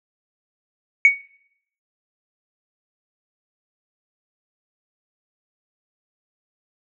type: tone with exponential decay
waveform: sine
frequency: 2235 Hz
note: C#7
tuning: 14 cents sharp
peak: -4 dBFS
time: 1.05-1.21 s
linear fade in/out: 1 ms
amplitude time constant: 34 ms
effects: noise-tail reverb RT60 0.7 s tail -22 dB re dry + tanh soft clip ceiling -3 dBFS